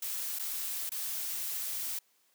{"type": "noise with dropouts", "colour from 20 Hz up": "blue", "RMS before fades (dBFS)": -36, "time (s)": [0.02, 1.99], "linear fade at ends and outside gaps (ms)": 5, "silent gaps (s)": [[0.389, 0.394], [0.894, 0.917]], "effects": ["white hiss -70 dBFS RMS until 2.34 s", "high-pass 200 Hz 12 dB/octave"]}